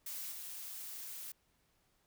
blue noise with level steps, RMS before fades -43 / -46 dBFS, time 0.06-1.32 s, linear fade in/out 5 ms, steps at 0.31 s, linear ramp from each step 10 ms, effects pink hiss -75 dBFS RMS until 2.06 s

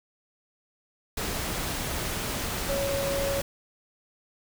sine tone in noise, 555 Hz, C#5, 2 cents sharp, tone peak -27 dBFS, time 2.69-3.41 s, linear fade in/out 5 ms, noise pink, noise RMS -31 dBFS, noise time 1.17-3.42 s, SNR +1 dB, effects none

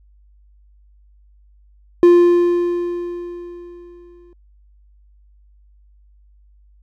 triangle tone with exponential decay, 349.2 Hz, F4, in tune, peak -3 dBFS, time 2.03-4.33 s, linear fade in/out 1 ms, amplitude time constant 500 ms, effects added 50 Hz sine -48 dBFS peak until 6.82 s

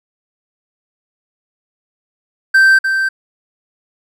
triangle tone with echo, 1560 Hz, G6, 9 cents flat, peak -4 dBFS, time 2.54-2.79 s, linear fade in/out 10 ms, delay 300 ms, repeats 1, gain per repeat -7 dB, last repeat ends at 3.09 s, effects none

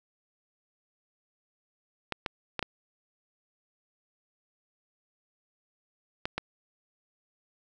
clicks, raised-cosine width 0.3 ms, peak -14 dBFS, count 6, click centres 2.123 / 2.262 / 2.593 / 2.627 / 6.255 / 6.38 s, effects none

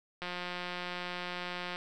click train, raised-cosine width 0.3 ms, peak -22 dBFS, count 275, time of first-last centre 0.22-1.759 s, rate 178 Hz, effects none

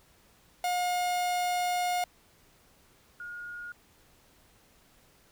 45% pulse / sine tone pair in turn, 716 / 1432 Hz, F5 / F6, +43 / +43 cents, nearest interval octave, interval 1200 cents, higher second, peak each -27 / -38 dBFS, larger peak first, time 0.64-2.04 / 3.2-3.72 s, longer first, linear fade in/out 2 ms, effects pink hiss -62 dBFS RMS until 5.31 s

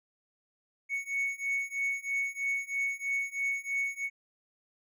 triangle beating tone pair, 2217 / 2220.1 Hz, C#7 / C#7, 0 / +2 cents, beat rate 3.1 Hz, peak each -32 / -31 dBFS, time 0.89-4.1 s, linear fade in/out 50 ms, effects none

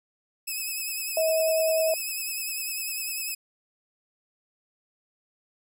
5% pulse tone with vibrato, 2565 Hz, E7, 48 cents flat, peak -21 dBFS, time 0.47-3.35 s, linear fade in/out 10 ms, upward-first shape sine, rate 10 Hz, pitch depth 44 cents each way
sine tone, 640 Hz, D#5, 49 cents sharp, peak -21 dBFS, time 1.17-1.94 s, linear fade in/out 2 ms
effects none

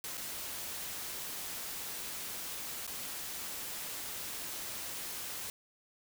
white noise with dropouts, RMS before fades -41 dBFS, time 0.04-5.5 s, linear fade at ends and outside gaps 1 ms, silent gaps 0.172-0.176 / 2.867-2.876 s, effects none

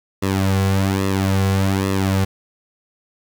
sawtooth tone with flanger, 96.6 Hz, G2, 25 cents flat, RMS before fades -18 dBFS, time 0.22-2.25 s, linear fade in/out 10 ms, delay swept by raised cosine 1.3 to 3.3 ms, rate 1.2 Hz, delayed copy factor -0.8, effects 7-bit

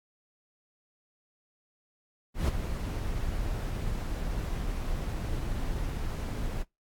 brown noise with ADSR envelope, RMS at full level -23 dBFS, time 2.34-6.64 s, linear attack 140 ms, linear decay 20 ms, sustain -9 dB, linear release 26 ms, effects noise-tail reverb RT60 0.2 s tail -24 dB re dry + AAC 64 kbps

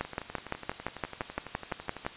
two click trains, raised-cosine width 0.5 ms, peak -24 / -15 dBFS, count 25 / 13, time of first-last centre 0.05-2.05 / 0.01-2.065 s, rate 12 / 5.84 Hz, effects white hiss -46 dBFS RMS until 2.16 s + resampled to 8000 Hz

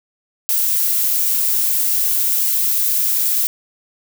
violet noise, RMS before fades -17 dBFS, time 0.49-3.47 s, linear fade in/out 0 ms, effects none

